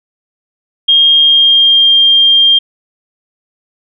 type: tone with pitch glide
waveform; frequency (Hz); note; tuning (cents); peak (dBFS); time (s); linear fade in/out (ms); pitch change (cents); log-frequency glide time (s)
sine; 3230 to 3200; G#7 to G7; -49 to +35; -4; 0.88-2.59; 10; -16; 1.1-1.93
effects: none